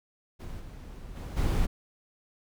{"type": "noise with level steps", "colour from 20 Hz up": "brown", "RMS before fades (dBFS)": [-39, -43, -37, -26], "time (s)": [0.39, 1.67], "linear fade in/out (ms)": 20, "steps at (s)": [0.59, 1.15, 1.36], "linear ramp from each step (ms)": 20, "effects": []}